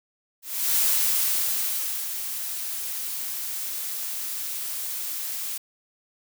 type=noise with ADSR envelope; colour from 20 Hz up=blue; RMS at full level=-21 dBFS; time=0.42-5.58 s; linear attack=360 ms; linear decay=1300 ms; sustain=-10 dB; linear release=8 ms; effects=none